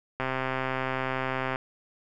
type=click train; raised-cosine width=0.5 ms; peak=-14 dBFS; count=179; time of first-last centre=0.2-1.559 s; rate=131 Hz; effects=none